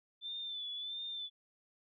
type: tone with vibrato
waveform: sine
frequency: 3520 Hz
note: A7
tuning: in tune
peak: -39 dBFS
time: 0.21-1.3 s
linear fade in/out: 50 ms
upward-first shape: sine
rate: 1.5 Hz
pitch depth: 52 cents each way
effects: none